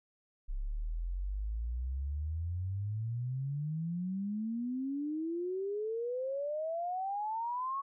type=exponential sweep; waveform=sine; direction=up; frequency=32.7 to 1117 Hz; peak=-33 dBFS; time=0.48-7.82 s; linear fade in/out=20 ms; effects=none